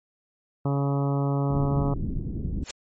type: harmonic tone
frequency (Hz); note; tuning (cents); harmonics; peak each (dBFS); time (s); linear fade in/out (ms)
140; C#3; +18; 1 / 2 / 3 / 4 / 5 / 6 / 7 / 8 / 9; -23 / -29 / -33 / -35 / -37 / -39 / -40 / -41 / -42; 0.65-1.94; 5
type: low-pass noise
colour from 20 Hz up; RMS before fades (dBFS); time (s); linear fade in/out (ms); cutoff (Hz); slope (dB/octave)
pink; -29; 1.5-2.64; 2; 290; 24
type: noise with exponential growth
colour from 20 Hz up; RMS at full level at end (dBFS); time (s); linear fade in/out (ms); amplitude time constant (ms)
white; -26; 2.62-2.71; 5; 19
effects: MP3 32 kbps